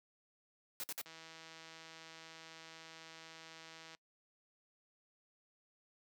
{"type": "noise bursts", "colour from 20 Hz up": "white", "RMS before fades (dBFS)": -42, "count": 3, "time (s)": [0.8, 1.014], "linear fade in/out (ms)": 0, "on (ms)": 36, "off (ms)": 53}
{"type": "click train", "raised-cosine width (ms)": 0.2, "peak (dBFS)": -36, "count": 469, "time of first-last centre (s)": [1.06, 3.949], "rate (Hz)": 162}
{"effects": ["noise-tail reverb RT60 0.1 s tail -24 dB re dry", "high-pass 150 Hz 12 dB/octave"]}